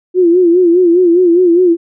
sine tone with vibrato, 351.5 Hz, F4, 11 cents sharp, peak -5 dBFS, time 0.14-1.77 s, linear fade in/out 50 ms, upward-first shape sine, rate 4.9 Hz, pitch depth 88 cents each way, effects none

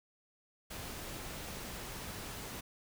pink noise, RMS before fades -44 dBFS, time 0.7-2.61 s, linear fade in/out 10 ms, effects none

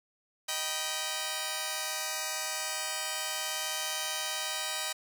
5% pulse chord, Eb augmented, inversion none, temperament just, 622.3 / 777.8 / 972.3 Hz, Eb5 / G5 / B5, 0 / -14 / -27 cents, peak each -25 dBFS, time 0.48-4.93 s, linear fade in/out 10 ms, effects none

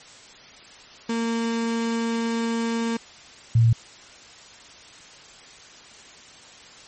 35% pulse / sine tone pair in turn, 230 / 115 Hz, A#3 / A#2, -23 / -23 cents, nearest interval octave, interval 1200 cents, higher first, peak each -21 / -13 dBFS, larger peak second, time 1.09-2.97 / 3.55-3.73 s, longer first, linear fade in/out 5 ms, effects white hiss -46 dBFS RMS until 6.87 s + MP3 32 kbps

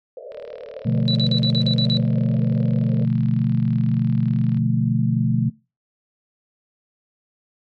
white band-pass noise, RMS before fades -36 dBFS, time 0.17-3.05 s, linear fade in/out 2 ms, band 440 to 610 Hz, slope 96 dB/octave
click train, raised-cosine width 0.3 ms, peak -28 dBFS, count 163, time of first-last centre 0.32-4.572 s, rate 38.1 Hz
sine chord, B half-diminished seventh, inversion none, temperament equal, 123.47 / 146.83 / 174.61 / 220 Hz, B2 / D3 / F3 / A3, 0 / 0 / 0 / 0 cents, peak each -20 / -23 / -24 / -22 dBFS, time 0.85-5.5 s, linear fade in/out 10 ms
sine tone bursts, 3951 Hz, B7, in tune, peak -20 dBFS, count 8, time 1.08-1.97 s, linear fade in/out 0 ms, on 71 ms, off 46 ms
effects noise-tail reverb RT60 0.3 s tail -24 dB re dry + MP3 48 kbps

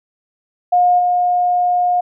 sine tone with level steps, 715 Hz, F5, 41 cents sharp, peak -9 / -12 dBFS, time 0.72-2.01 s, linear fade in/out 10 ms, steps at 0.98 s, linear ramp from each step 20 ms, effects none

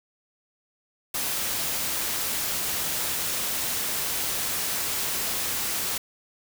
white noise, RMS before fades -28 dBFS, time 1.14-5.98 s, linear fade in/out 5 ms, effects none

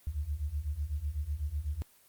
sine beating tone pair, 69.3 / 77.3 Hz, C#2 / D#2, 0 / -11 cents, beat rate 8 Hz, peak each -36 / -34 dBFS, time 0.07-1.82 s, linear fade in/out 0 ms, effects white hiss -62 dBFS RMS until 2.08 s + Opus 24 kbps

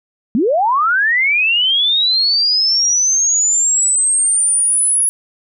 sine linear sweep, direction up, 199 to 10548 Hz, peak -11 dBFS, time 0.35-5.09 s, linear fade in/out 0 ms, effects none

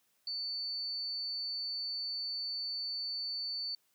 sine tone, 4500 Hz, C#8, 25 cents sharp, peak -35 dBFS, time 0.27-3.75 s, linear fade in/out 2 ms, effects white hiss -74 dBFS RMS until 3.94 s + high-pass 100 Hz 12 dB/octave

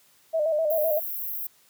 sine tone with vibrato, 625 Hz, D#5, 8 cents sharp, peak -21 dBFS, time 0.33-1 s, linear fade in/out 20 ms, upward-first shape square, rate 7.8 Hz, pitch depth 64 cents each way
pink high-pass noise, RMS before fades -32 dBFS, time 0.7-1.47 s, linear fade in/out 5 ms, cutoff 12000 Hz, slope 96 dB/octave
effects white hiss -60 dBFS RMS until 1.69 s + high-pass 80 Hz 12 dB/octave

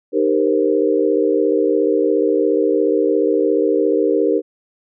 sine chord, C minor seventh, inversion first, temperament equal with one note detuned, 306.3 / 392 / 466.2 / 523.3 Hz, Eb4 / G4 / Bb4 / C5, -27 / 0 / 0 / 0 cents, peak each -19 / -18 / -17 / -22 dBFS, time 0.12-4.42 s, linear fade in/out 50 ms, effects none

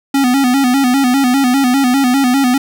square tone with vibrato, 261.6 Hz, C4, in tune, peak -10 dBFS, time 0.14-2.58 s, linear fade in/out 5 ms, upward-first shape square, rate 5 Hz, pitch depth 91 cents each way, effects none

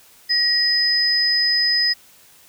sine tone pair together, 1900 / 5030 Hz, A#6 / D#8, +33 / +18 cents, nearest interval octave + perfect fourth, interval 1685 cents, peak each -22 / -16 dBFS, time 0.29-1.94 s, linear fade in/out 20 ms, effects white hiss -50 dBFS RMS until 2.48 s

